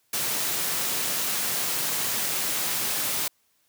white high-pass noise, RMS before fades -27 dBFS, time 0.13-3.28 s, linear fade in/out 5 ms, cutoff 100 Hz, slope 48 dB/octave, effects white hiss -68 dBFS RMS until 3.68 s + high-pass 60 Hz 12 dB/octave

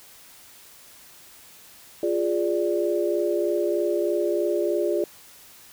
sine chord, D diminished, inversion first, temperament equal with one note detuned, 349.2 / 412.4 / 587.3 Hz, F4 / Ab4 / D5, 0 / -12 / 0 cents, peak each -24 / -26 / -26 dBFS, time 2.03-5.04 s, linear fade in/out 2 ms, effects white hiss -49 dBFS RMS until 5.72 s

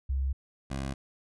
sine / 15% pulse tone pair in turn, 67 / 67.43 Hz, C2 / C#2, +42 / -47 cents, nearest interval unison, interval 11 cents, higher second, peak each -26 dBFS, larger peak neither, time 0.09-0.33 / 0.7-0.94 s, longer neither, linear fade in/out 10 ms, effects resampled to 24000 Hz

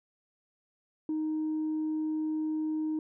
sine tone, 311.1 Hz, D#4, in tune, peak -27 dBFS, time 1.09-2.99 s, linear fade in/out 2 ms, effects tanh soft clip ceiling -26 dBFS

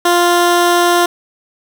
15% pulse tone, 349.2 Hz, F4, in tune, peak -3 dBFS, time 0.05-1.06 s, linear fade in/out 5 ms, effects 7-bit

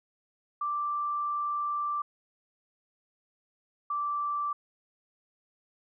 sine tone pair in turn, 1174.7 / 1168.9 Hz, D6 / D6, 0 / -9 cents, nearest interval unison, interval 9 cents, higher first, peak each -28 dBFS, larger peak neither, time 0.61-2.02 / 3.9-4.53 s, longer first, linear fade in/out 5 ms, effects none

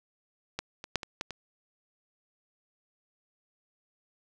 clicks, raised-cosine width 0.2 ms, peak -15 / -23 / -9 / -20 / -15 / -21 dBFS, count 6, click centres 0.59 / 0.841 / 0.957 / 1.032 / 1.211 / 1.307 s, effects none

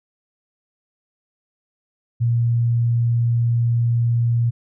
sine tone, 117.9 Hz, A#2, 20 cents sharp, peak -15 dBFS, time 2.2-4.51 s, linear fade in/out 20 ms, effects none

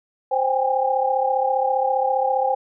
sine tone cluster, 523 / 783 / 818 Hz, C5 / G5 / G#5, -1 / -2 / -26 cents, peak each -22 dBFS, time 0.31-2.55 s, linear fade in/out 10 ms, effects none

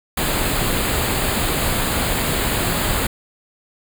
pink band-stop noise, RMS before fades -20 dBFS, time 0.17-3.07 s, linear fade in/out 5 ms, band 4800 to 6800 Hz, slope 96 dB/octave, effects none

